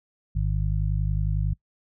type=harmonic tone; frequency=51 Hz; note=G#1; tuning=31 cents flat; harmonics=1 / 2 / 3; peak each=-24 / -27 / -29 dBFS; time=0.35-1.54 s; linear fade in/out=10 ms; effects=noise-tail reverb RT60 0.1 s tail -24 dB re dry